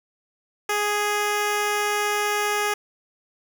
10% pulse tone, 415.3 Hz, G#4, in tune, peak -13 dBFS, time 0.69-2.74 s, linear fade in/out 5 ms, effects none

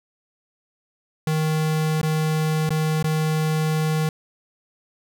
square tone with dropouts, 156.3 Hz, D#3, 8 cents sharp, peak -20 dBFS, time 1.27-4.09 s, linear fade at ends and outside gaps 2 ms, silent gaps 2.015-2.03 / 2.692-2.705 / 3.027-3.042 s, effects none

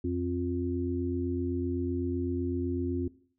harmonic tone, 87.9 Hz, F2, 12 cents sharp, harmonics 1 / 3 / 4, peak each -33 / -31 / -33 dBFS, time 0.04-3.08 s, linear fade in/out 5 ms, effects noise-tail reverb RT60 0.5 s tail -18 dB re dry

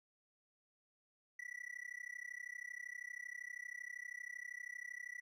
triangle tone with amplitude modulation, 1957 Hz, B6, 16 cents flat, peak -40 dBFS, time 1.39-5.21 s, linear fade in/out 5 ms, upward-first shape sine, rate 32.7 Hz, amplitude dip 100%, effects none

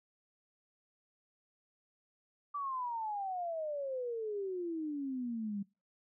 sine exponential sweep, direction down, 1172 to 196 Hz, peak -35 dBFS, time 2.54-5.63 s, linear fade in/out 10 ms, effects noise-tail reverb RT60 0.3 s tail -24 dB re dry

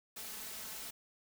white noise with comb filter, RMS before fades -45 dBFS, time 0.16-0.91 s, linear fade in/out 10 ms, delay 4.6 ms, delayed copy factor +0.55, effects none

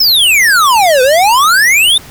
square exponential two-way sweep, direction down then up, 5430 to 493.9 to 3695 Hz, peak -6 dBFS, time 0-1.98 s, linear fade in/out 5 ms, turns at 1.02 s, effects pink hiss -34 dBFS RMS until 2.1 s

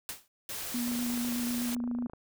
white noise with exponential decay, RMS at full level -34 dBFS, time 0.09-0.28 s, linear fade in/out 1 ms, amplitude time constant 40 ms
white noise, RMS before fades -38 dBFS, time 0.49-1.75 s, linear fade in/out 2 ms
sine tone with vibrato, 241.4 Hz, B3, 39 cents flat, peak -30 dBFS, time 0.74-2.07 s, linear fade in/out 5 ms, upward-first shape triangle, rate 8.1 Hz, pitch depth 22 cents each way
click train, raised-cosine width 1 ms, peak -31 dBFS, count 35, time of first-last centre 0.88-2.135 s, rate 27.1 Hz
effects none

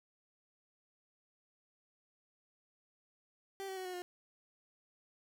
30% pulse tone with pitch steps, 390 / 381.5 / 373.2 / 365.1 / 357.2 Hz, G4 / G4 / F#4 / F#4 / F4, -9 / -47 / +15 / -23 / +39 cents, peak -38 dBFS, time 3.6-4.02 s, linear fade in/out 0 ms, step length 84 ms, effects none

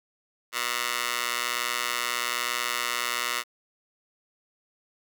15% pulse tone with high-pass filter, 121.1 Hz, B2, 34 cents flat, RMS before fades -29 dBFS, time 0.52-3.44 s, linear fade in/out 50 ms, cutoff 1500 Hz, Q 0.96, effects none

